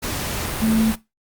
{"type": "tone in noise", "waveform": "sine", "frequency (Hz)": 221.7, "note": "A3", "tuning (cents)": 13, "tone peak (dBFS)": -15, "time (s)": [0.61, 0.92], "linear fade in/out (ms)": 20, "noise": "pink", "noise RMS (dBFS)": -26, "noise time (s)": [0.02, 0.96], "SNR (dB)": 8, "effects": ["noise-tail reverb RT60 0.2 s tail -17 dB re dry", "Opus 48 kbps"]}